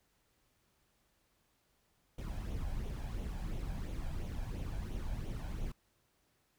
brown noise with flanger, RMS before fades -39 dBFS, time 2.18-5.72 s, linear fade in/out 5 ms, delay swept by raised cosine 0.3 to 1.29 ms, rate 2.9 Hz, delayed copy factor +0.55, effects pink hiss -75 dBFS RMS until 6.58 s

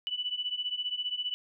sine beating tone pair, 2960 / 2975 Hz, F#7 / F#7, 0 / +9 cents, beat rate 15 Hz, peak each -35 / -33 dBFS, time 0.07-1.34 s, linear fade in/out 0 ms, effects none

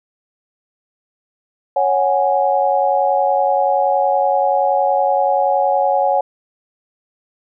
sine chord, C# suspended fourth, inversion none, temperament equal, 554.4 / 740 / 830.6 Hz, C#5 / F#5 / G#5, 0 / 0 / 0 cents, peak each -17 dBFS, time 1.76-6.21 s, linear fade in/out 5 ms, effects none

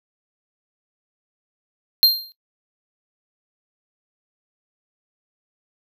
square tone with exponential decay, 4186 Hz, C8, in tune, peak -7 dBFS, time 2.03-2.32 s, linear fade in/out 0 ms, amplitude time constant 63 ms, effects noise-tail reverb RT60 0.1 s tail -18 dB re dry

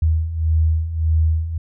sine beating tone pair, 78.7 / 80.4 Hz, D#2 / E2, +20 / -43 cents, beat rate 1.7 Hz, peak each -21 / -16 dBFS, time 0.02-1.58 s, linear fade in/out 5 ms, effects none

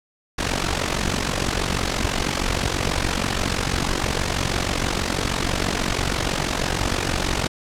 pink noise with amplitude modulation, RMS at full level -19 dBFS, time 0.38-7.48 s, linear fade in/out 10 ms, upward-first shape sine, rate 46.2 Hz, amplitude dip 80%, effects low-pass 7000 Hz 12 dB/octave

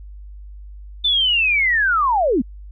sine linear sweep, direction down, 3569 to 207.9 Hz, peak -14 dBFS, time 1.04-2.42 s, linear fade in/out 10 ms, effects added 50 Hz sine -34 dBFS peak until 2.71 s

